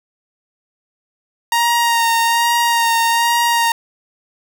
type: tone with vibrato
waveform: sawtooth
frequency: 932.3 Hz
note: A#5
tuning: in tune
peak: -9 dBFS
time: 1.52-3.72 s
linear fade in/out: 2 ms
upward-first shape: sine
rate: 1.2 Hz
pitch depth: 22 cents each way
effects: none